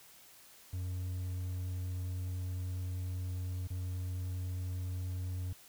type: tone with dropouts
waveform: triangle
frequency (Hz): 91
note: F#2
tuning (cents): -28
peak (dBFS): -33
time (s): 0.73-5.53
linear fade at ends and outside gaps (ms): 5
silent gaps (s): 3.674-3.703
effects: white hiss -58 dBFS RMS until 5.68 s